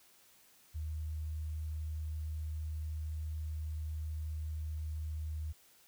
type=tone; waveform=sine; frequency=77.6 Hz; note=D#2; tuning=4 cents flat; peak=-36 dBFS; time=0.74-5.53 s; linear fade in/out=20 ms; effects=white hiss -64 dBFS RMS until 5.87 s